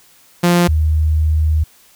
sawtooth / sine tone pair in turn, 174.61 / 77.78 Hz, F3 / D#2, 0 / 0 cents, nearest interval octave + major second, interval 1400 cents, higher first, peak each -6 / -11 dBFS, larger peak first, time 0.43-0.68 / 0.68-1.64 s, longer second, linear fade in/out 10 ms, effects white hiss -49 dBFS RMS until 1.95 s

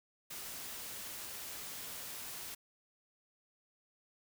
white noise, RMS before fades -45 dBFS, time 0.3-2.55 s, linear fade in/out 10 ms, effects none

